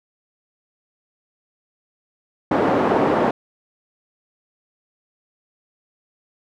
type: band-pass noise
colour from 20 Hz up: pink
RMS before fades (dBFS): -18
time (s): 2.51-3.31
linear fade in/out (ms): 5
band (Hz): 290 to 880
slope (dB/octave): 12
effects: none